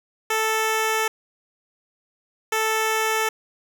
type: tone pair in turn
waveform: 10% pulse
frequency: 440 / 440 Hz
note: A4 / A4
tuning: 0 / 0 cents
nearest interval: unison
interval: 0 cents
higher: neither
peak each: -12 dBFS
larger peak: neither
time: 0.3-1.08 / 2.52-3.29 s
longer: first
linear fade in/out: 5 ms
effects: none